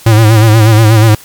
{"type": "tone with vibrato", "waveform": "square", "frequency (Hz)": 110, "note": "A2", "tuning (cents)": 0, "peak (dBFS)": -3, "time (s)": [0.06, 1.15], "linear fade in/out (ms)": 5, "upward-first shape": "sine", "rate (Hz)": 8.3, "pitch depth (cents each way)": 69, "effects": ["white hiss -35 dBFS RMS until 1.24 s", "MP3 96 kbps"]}